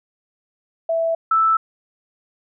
sine tone pair in turn, 659.3 / 1318.6 Hz, E5 / E6, 0 / 0 cents, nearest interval octave, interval 1200 cents, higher second, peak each -17 / -13 dBFS, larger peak second, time 0.89-1.15 / 1.31-1.57 s, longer neither, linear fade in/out 5 ms, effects none

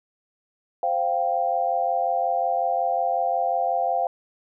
sine chord, C suspended fourth, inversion none, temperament equal, 523.3 / 698.5 / 784 Hz, C5 / F5 / G5, 0 / 0 / 0 cents, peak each -28 / -23 / -25 dBFS, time 0.83-4.07 s, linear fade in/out 2 ms, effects none

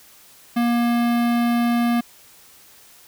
square tone with notch filter, 237.3 Hz, A#3, 31 cents sharp, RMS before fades -19 dBFS, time 0.56-2.01 s, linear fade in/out 10 ms, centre 7000 Hz, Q 0.61, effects white hiss -49 dBFS RMS until 3.07 s

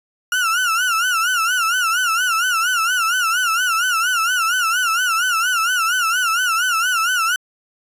35% pulse tone with vibrato, 1408 Hz, F6, 14 cents sharp, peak -14 dBFS, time 0.32-7.36 s, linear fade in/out 2 ms, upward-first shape sine, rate 4.3 Hz, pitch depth 130 cents each way, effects resampled to 32000 Hz

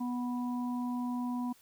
harmonic tone, 245.8 Hz, B3, 8 cents flat, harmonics 1 / 3 / 4, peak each -32 / -46 / -42 dBFS, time 0-1.53 s, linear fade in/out 10 ms, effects white hiss -63 dBFS RMS until 1.61 s

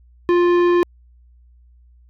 sine tone with tanh clipping, 350.4 Hz, F4, 6 cents sharp, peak -14 dBFS, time 0.29-0.83 s, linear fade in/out 0 ms, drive 14 dB, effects added 60 Hz sine -47 dBFS peak until 2.09 s + AAC 64 kbps

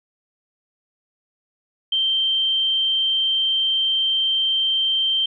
sine tone, 3136 Hz, G7, in tune, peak -17 dBFS, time 1.92-5.26 s, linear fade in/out 5 ms, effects none

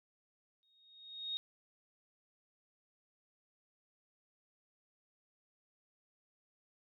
sine tone with exponential growth, 3731 Hz, A#7, 1 cent sharp, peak -34 dBFS, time 0.63-1.37 s, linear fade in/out 0 ms, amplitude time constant 160 ms, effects none

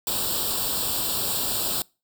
white noise with comb filter, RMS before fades -26 dBFS, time 0.07-1.82 s, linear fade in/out 2 ms, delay 0.24 ms, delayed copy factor +0.85, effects noise-tail reverb RT60 0.3 s tail -25 dB re dry

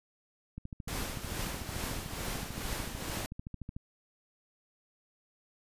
click train, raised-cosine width 5 ms, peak -28 dBFS, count 44, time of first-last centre 0.58-3.765 s, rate 13.5 Hz
pink noise with tremolo, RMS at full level -36 dBFS, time 0.88-3.26 s, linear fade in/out 0 ms, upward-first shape triangle, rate 2.3 Hz, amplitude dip 60%
effects resampled to 32000 Hz

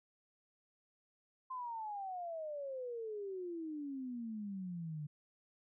sine exponential sweep, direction down, 1046.5 to 145.8 Hz, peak -40 dBFS, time 1.5-5.07 s, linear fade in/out 10 ms, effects none

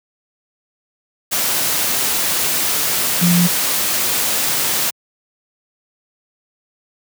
sine tone in noise, 174.61 Hz, F3, in tune, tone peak -11 dBFS, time 3.21-3.48 s, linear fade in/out 20 ms, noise white, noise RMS -18 dBFS, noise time 1.31-4.91 s, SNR +4 dB, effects high-pass 100 Hz 12 dB/octave

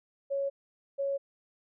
sine tone pair in turn, 554.4 / 554.4 Hz, C#5 / C#5, 0 / 0 cents, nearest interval unison, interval 0 cents, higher neither, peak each -28 dBFS, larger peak neither, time 0.3-0.5 / 0.98-1.18 s, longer neither, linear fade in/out 20 ms, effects none

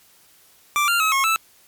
25% pulse tone with pitch steps, 1175 / 1391 / 1283 / 1087 / 1317 Hz, D6 / F6 / E6 / C#6 / E6, +1 / -7 / -47 / -34 / -2 cents, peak -13 dBFS, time 0.76-1.36 s, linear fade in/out 0 ms, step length 120 ms, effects white hiss -54 dBFS RMS until 1.67 s + MP3 96 kbps

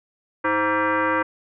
sine tone with frequency modulation, 318.7 Hz, D#4, 42 cents sharp, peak -18 dBFS, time 0.44-1.23 s, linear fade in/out 10 ms, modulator 420 Hz, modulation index 3.7, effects none

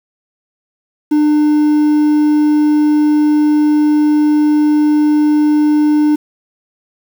triangle tone with quantisation, 300 Hz, D4, 37 cents sharp, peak -6 dBFS, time 1.11-6.16 s, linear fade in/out 10 ms, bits 6, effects none

